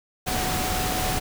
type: tone in noise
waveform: sine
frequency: 740 Hz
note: F#5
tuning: in tune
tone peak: -30 dBFS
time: 0.26-1.2 s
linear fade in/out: 20 ms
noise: pink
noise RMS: -26 dBFS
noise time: 0.26-1.2 s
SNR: -7 dB
effects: none